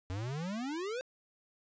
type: exponential sweep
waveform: square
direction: up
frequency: 89.3 to 530 Hz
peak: -36 dBFS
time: 0.1-1.01 s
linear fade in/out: 0 ms
effects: resampled to 16000 Hz + 12-bit